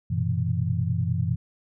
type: tone cluster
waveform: sine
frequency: 94.3 / 118.9 / 128.8 / 165 Hz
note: F#2 / A#2 / C3 / E3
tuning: +33 / +35 / -27 / +2 cents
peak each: -27 / -27 / -30 / -28 dBFS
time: 0.1-1.36 s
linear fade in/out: 10 ms
effects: none